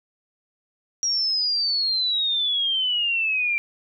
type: exponential sweep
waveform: sine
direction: down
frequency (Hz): 5690 to 2349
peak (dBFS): -20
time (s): 1.03-3.58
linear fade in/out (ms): 0
effects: none